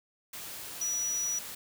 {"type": "tone in noise", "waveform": "sine", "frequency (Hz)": 5850, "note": "F#8", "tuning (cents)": -21, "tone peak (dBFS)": -29, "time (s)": [0.81, 1.39], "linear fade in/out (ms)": 5, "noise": "white", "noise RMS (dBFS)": -42, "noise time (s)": [0.33, 1.55], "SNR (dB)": 10, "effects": []}